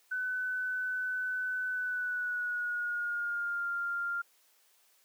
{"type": "tone with pitch glide", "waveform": "sine", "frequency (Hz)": [1505, 1396.1], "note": ["F#6", "F6"], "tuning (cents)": [29, -1], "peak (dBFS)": -31, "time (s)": [0.11, 4.22], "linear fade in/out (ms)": 10, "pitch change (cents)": -130, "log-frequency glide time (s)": [1.7, 3.68], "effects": ["white hiss -67 dBFS RMS until 5.04 s", "high-pass 400 Hz 12 dB/octave"]}